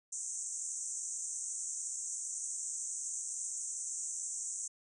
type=band-pass noise; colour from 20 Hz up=white; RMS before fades=-40 dBFS; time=0.12-4.68 s; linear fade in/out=10 ms; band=6100 to 8600 Hz; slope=96 dB/octave; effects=none